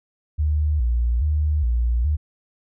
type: tone with vibrato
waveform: sine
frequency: 66.9 Hz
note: C2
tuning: 39 cents sharp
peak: -17 dBFS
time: 0.38-2.17 s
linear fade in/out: 20 ms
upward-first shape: square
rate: 1.2 Hz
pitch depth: 210 cents each way
effects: none